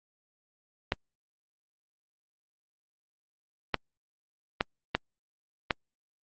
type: clicks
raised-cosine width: 0.3 ms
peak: -8 dBFS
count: 5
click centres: 0.921 / 3.743 / 4.609 / 4.95 / 5.708 s
effects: low-pass 5000 Hz 12 dB/octave + Opus 32 kbps